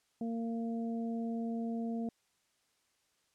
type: harmonic tone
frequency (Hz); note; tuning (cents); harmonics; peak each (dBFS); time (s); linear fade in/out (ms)
229.7; A#3; -25; 1 / 2 / 3; -34 / -44 / -46; 0.21-2.09; 2
effects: white hiss -75 dBFS RMS until 3.34 s + low-pass 9000 Hz 12 dB/octave